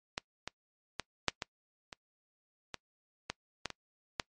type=clicks; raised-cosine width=0.2 ms; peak=-15 / -19 / -16 / -8 / -17 / -25 / -20 / -16 / -16 / -22 / -13 dBFS; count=11; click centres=0.179 / 0.476 / 0.997 / 1.283 / 1.422 / 1.928 / 2.743 / 3.3 / 3.657 / 3.703 / 4.198 s; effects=noise-tail reverb RT60 0.1 s tail -24 dB re dry + MP3 48 kbps